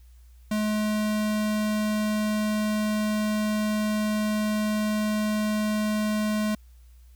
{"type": "tone", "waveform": "square", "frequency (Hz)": 212.9, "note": "G#3", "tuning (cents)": 43, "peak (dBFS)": -24, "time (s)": [0.51, 6.55], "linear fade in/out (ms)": 5, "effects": ["added 60 Hz sine -48 dBFS peak until 7.15 s", "white hiss -66 dBFS RMS until 7.15 s"]}